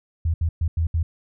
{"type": "tone bursts at uneven times", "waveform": "sine", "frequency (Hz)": 82.1, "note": "E2", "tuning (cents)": -6, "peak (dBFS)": -18, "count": 5, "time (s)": [[0.25, 0.34], [0.41, 0.49], [0.61, 0.68], [0.77, 0.87], [0.94, 1.03]], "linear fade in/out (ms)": 5, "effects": []}